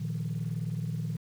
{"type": "chord", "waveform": "sine", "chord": "Bb suspended fourth", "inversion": "none", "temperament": "equal", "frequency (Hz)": [116.54, 155.56, 174.61], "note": ["Bb2", "Eb3", "F3"], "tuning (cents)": [0, 0, 0], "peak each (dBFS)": [-33, -32, -36], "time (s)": [0, 1.17], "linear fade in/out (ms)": 10, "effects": ["tanh soft clip ceiling -25 dBFS", "9-bit"]}